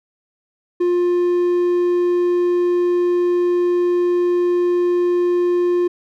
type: tone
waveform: triangle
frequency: 352.9 Hz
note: F4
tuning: 18 cents sharp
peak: -12 dBFS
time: 0.8-5.88 s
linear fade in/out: 10 ms
effects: none